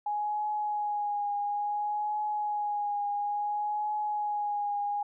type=tone with vibrato; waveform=sine; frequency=830.6 Hz; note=G#5; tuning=in tune; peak=-28 dBFS; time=0.06-5.03 s; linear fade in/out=5 ms; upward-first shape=triangle; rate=0.58 Hz; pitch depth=29 cents each way; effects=none